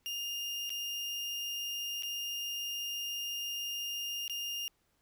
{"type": "tone with dropouts", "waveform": "35% pulse", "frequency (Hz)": 2821, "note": "F7", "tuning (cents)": 17, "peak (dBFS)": -34, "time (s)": [0.06, 4.68], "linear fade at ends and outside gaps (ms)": 0, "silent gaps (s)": [[0.694, 0.703], [2.024, 2.033], [4.279, 4.297]], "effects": ["pink hiss -75 dBFS RMS until 5.01 s"]}